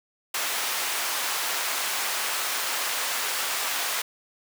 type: high-pass noise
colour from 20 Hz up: pink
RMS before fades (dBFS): -28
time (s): 0.34-4.02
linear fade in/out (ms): 5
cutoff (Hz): 950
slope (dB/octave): 12
effects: none